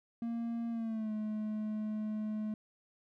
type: tone with pitch glide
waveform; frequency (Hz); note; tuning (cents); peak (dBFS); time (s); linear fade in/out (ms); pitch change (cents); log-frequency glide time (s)
triangle; 232.3 to 214.3; A#3 to A3; -6 to -45; -32; 0.22-2.54; 2; -139; 0.7-1.12
effects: none